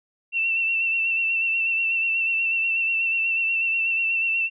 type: tone with vibrato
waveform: sine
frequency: 2693 Hz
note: E7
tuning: 36 cents sharp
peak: -20 dBFS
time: 0.32-4.5 s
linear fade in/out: 50 ms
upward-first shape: sine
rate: 8.2 Hz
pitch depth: 32 cents each way
effects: none